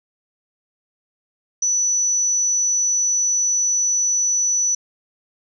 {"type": "tone", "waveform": "sine", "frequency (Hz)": 5950, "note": "F#8", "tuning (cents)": 9, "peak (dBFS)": -16, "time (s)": [1.62, 4.75], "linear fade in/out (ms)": 5, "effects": []}